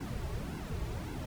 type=noise with flanger; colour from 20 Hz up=brown; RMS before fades=-38 dBFS; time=0-1.26 s; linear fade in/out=10 ms; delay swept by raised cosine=1.6 to 4.1 ms; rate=1.8 Hz; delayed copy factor=-0.95; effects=none